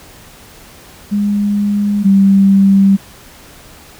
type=tone pair in turn; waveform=sine; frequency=204.8 / 195.8 Hz; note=G#3 / G3; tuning=-24 / -2 cents; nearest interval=minor second; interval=78 cents; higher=first; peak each=-11 / -5 dBFS; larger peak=second; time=1.11-2.04 / 2.04-2.97 s; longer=neither; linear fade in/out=20 ms; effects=pink hiss -39 dBFS RMS until 3.99 s